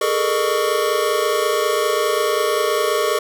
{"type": "tone cluster", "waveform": "square", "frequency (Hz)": [412.2, 437.6, 467.2, 607, 1118], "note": ["G#4", "A4", "A#4", "D#5", "C#6"], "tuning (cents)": [-13, -9, 4, -43, 14], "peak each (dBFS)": -24, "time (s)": [0.01, 3.19], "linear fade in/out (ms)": 5, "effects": []}